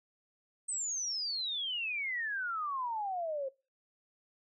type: exponential sweep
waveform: sine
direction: down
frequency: 8372 to 524 Hz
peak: -33 dBFS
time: 0.68-3.49 s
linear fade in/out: 10 ms
effects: noise-tail reverb RT60 0.3 s tail -23 dB re dry